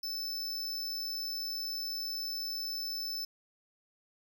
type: tone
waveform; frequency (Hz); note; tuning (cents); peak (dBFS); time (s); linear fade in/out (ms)
square; 5274; E8; 0; -35; 0.03-3.25; 5
effects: none